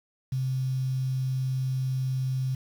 sine tone with quantisation, 130.81 Hz, C3, in tune, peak -25 dBFS, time 0.32-2.55 s, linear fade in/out 5 ms, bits 8, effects none

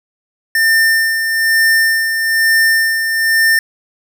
square tone with tremolo, 1800 Hz, A6, 39 cents sharp, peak -9 dBFS, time 0.55-3.59 s, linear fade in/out 2 ms, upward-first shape sine, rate 1.1 Hz, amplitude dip 50%, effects none

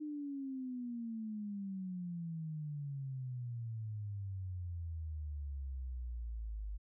sine exponential sweep, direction down, 305.2 to 50 Hz, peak -39 dBFS, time 0-6.78 s, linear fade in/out 20 ms, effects none

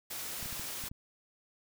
white noise, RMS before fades -40 dBFS, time 0.1-0.89 s, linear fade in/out 10 ms
clicks, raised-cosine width 5 ms, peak -34 dBFS, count 6, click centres 0.428 / 0.459 / 0.527 / 0.596 / 0.839 / 0.915 s
effects none

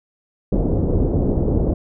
pink low-pass noise, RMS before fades -18 dBFS, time 0.52-1.74 s, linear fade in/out 5 ms, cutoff 520 Hz, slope 24 dB/octave, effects none

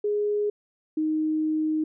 sine tone pair in turn, 415.4 / 311.2 Hz, G#4 / D#4, 0 / 0 cents, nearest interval perfect fourth, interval 500 cents, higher first, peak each -22 dBFS, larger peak neither, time 0.04-0.5 / 0.97-1.84 s, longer second, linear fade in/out 5 ms, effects none

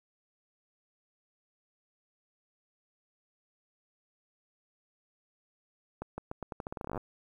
accelerating click train, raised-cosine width 1 ms, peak -23 dBFS, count 19, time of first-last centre 6.02-6.977 s, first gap 160 ms, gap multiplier 0.84, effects 10-bit

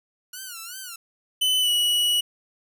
5% pulse tone with vibrato, 1434 Hz, F6, 45 cents sharp, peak -24 dBFS, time 0.33-0.96 s, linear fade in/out 5 ms, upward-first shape sine, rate 2.7 Hz, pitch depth 140 cents each way
45% pulse tone with pitch glide, 3018 to 2930 Hz, F#7 to F#7, +34 to -18 cents, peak -19 dBFS, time 1.41-2.21 s, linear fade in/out 10 ms, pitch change -52 cents, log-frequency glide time 1.6-1.7 s
effects none

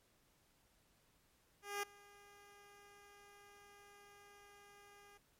10% pulse tone with ADSR envelope, 406 Hz, G#4, 39 cents flat, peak -29 dBFS, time 1.62-5.18 s, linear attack 210 ms, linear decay 6 ms, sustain -23 dB, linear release 12 ms, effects pink hiss -74 dBFS RMS until 5.39 s + MP3 64 kbps

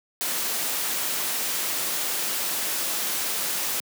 white noise, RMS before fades -27 dBFS, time 0.21-3.8 s, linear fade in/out 0 ms, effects high-pass 200 Hz 12 dB/octave

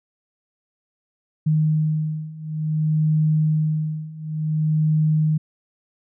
sine beating tone pair, 154.7 / 155.26 Hz, D#3 / D#3, -10 / -3 cents, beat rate 0.56 Hz, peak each -22 / -20 dBFS, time 1.46-5.38 s, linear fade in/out 10 ms, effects none

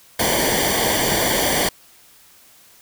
pink noise with comb filter, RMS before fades -19 dBFS, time 0.19-1.69 s, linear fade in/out 5 ms, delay 0.76 ms, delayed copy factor -0.8, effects white hiss -50 dBFS RMS until 2.81 s

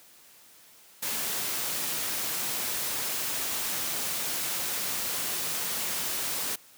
white noise, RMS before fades -31 dBFS, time 1.02-6.56 s, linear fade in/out 10 ms, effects white hiss -55 dBFS RMS until 6.77 s + high-pass 100 Hz 12 dB/octave

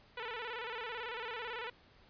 10% pulse tone with vibrato, 466.2 Hz, A#4, in tune, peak -31 dBFS, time 0.17-1.7 s, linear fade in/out 5 ms, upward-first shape square, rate 18 Hz, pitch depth 85 cents each way, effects pink hiss -63 dBFS RMS until 2.09 s + resampled to 11025 Hz

